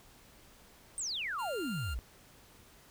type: exponential sweep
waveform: sine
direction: down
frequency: 8800 to 51.6 Hz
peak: -34 dBFS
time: 0.98-1.99 s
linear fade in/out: 0 ms
type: tone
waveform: 25% pulse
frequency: 1396.9 Hz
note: F6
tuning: in tune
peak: -37 dBFS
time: 1.38-1.95 s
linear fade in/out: 20 ms
effects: pink hiss -59 dBFS RMS until 2.9 s